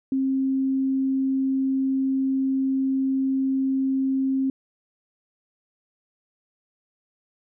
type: tone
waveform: sine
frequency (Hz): 266.8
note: C4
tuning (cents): +34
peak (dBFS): -20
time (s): 0.12-4.5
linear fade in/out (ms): 2
effects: none